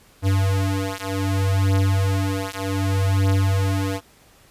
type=beating tone pair; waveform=square; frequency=96.4 / 97.05 Hz; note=G2 / G2; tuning=-28 / -17 cents; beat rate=0.65 Hz; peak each=-22 dBFS; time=0.22-4.01 s; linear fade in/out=50 ms; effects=pink hiss -53 dBFS RMS until 4.5 s + resampled to 32000 Hz